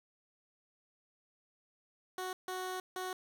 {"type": "tone bursts at uneven times", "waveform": "15% pulse", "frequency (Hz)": 370, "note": "F#4", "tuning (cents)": 0, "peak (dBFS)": -31, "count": 3, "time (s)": [[2.18, 2.33], [2.48, 2.8], [2.96, 3.13]], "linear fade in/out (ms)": 2, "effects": []}